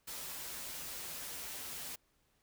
white noise with comb filter, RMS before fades -44 dBFS, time 0.07-1.96 s, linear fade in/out 10 ms, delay 9.5 ms, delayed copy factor -0.55, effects pink hiss -75 dBFS RMS until 2.42 s

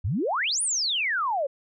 sine exponential two-way sweep, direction up then down, 77.78 to 9900 to 524 Hz, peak -23 dBFS, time 0.04-1.47 s, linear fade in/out 10 ms, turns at 0.62 s, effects none

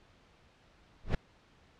brown noise with exponential growth, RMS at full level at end -18 dBFS, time 1.03-1.15 s, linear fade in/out 5 ms, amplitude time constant 26 ms, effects pink hiss -63 dBFS RMS until 1.79 s + low-pass 4000 Hz 12 dB/octave

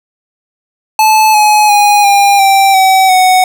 square tone with pitch steps, 868 / 845.7 / 824 / 802.9 / 782.3 / 762.2 / 742.7 Hz, A5 / G#5 / G#5 / G5 / G5 / G5 / F#5, -24 / +31 / -14 / +41 / -4 / -49 / +6 cents, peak -5 dBFS, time 0.99-3.44 s, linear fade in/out 2 ms, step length 350 ms, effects none

